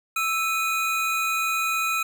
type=tone pair together; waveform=square; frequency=1318.5 / 2479 Hz; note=E6 / D#7; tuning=0 / -7 cents; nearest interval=major seventh; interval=1093 cents; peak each=-26 dBFS; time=0.16-2.03 s; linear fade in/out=5 ms; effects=none